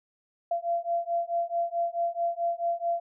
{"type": "beating tone pair", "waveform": "sine", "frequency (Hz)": [682, 686.6], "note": ["F5", "F5"], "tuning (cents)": [-41, -30], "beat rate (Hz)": 4.6, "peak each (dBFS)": -29, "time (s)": [0.51, 3], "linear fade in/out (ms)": 5, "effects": []}